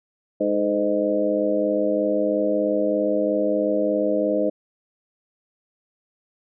harmonic tone with a mistuned harmonic, 103.1 Hz, G#2, 12 cents flat, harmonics 2 / 3 / 4 / 5 / 6, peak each -29 / -24 / -29 / -23 / -24 dBFS, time 0.4-4.5 s, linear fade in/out 10 ms, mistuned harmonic 4, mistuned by +73 cents, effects none

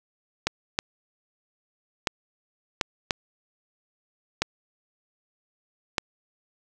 clicks, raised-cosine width 0.2 ms, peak -5 dBFS, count 7, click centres 0.47 / 0.789 / 2.072 / 2.812 / 3.108 / 4.42 / 5.982 s, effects none

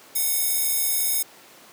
square tone with high-pass filter, 737 Hz, F#5, 7 cents flat, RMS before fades -23 dBFS, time 0.15-1.23 s, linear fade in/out 10 ms, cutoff 10000 Hz, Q 0.58, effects pink hiss -48 dBFS RMS until 1.72 s + high-pass 300 Hz 12 dB/octave

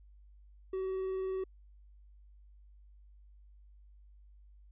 triangle tone with vibrato, 378.8 Hz, F#4, 41 cents sharp, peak -31 dBFS, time 0.73-1.44 s, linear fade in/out 5 ms, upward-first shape sine, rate 20 Hz, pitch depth 15 cents each way, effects added 50 Hz sine -55 dBFS peak until 4.71 s + resampled to 8000 Hz

